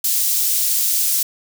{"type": "high-pass noise", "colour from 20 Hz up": "white", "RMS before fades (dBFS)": -18, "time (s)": [0.04, 1.23], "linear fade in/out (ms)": 5, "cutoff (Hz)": 5300, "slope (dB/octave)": 12, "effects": []}